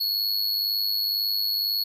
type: tone with amplitude modulation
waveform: square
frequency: 4362 Hz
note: C#8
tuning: 29 cents flat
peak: -21 dBFS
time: 0-1.84 s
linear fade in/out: 10 ms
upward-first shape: sine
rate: 102 Hz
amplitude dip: 55%
effects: none